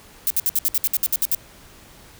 violet noise bursts, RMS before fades -19 dBFS, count 12, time 0.27-1.348 s, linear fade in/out 0 ms, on 33 ms, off 62 ms, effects pink hiss -47 dBFS RMS until 2.19 s

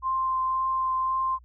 sine tone with vibrato, 1046.5 Hz, C6, in tune, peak -23 dBFS, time 0.02-1.39 s, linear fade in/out 50 ms, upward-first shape triangle, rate 1.9 Hz, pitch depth 10 cents each way, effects added 60 Hz sine -50 dBFS peak until 1.44 s

